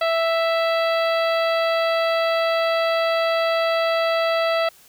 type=harmonic tone; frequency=660 Hz; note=E5; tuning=2 cents sharp; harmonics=1 / 2 / 3 / 4 / 5 / 6 / 7; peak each=-19 / -25 / -29 / -31 / -33 / -35 / -36 dBFS; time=0.01-4.69 s; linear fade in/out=5 ms; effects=white hiss -51 dBFS RMS until 4.88 s